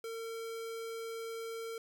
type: tone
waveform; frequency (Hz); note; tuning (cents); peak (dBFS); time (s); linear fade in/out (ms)
square; 454.7; A#4; -43; -40; 0.04-1.78; 2
effects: none